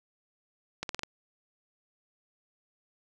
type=accelerating click train; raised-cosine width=0.2 ms; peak=-16 dBFS; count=5; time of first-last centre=0.83-1.034 s; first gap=62 ms; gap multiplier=0.87; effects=none